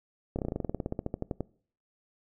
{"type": "slowing click train", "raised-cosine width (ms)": 2, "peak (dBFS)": -18, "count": 20, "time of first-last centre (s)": [0.36, 1.407], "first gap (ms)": 28, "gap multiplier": 1.07, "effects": ["noise-tail reverb RT60 0.5 s tail -22 dB re dry"]}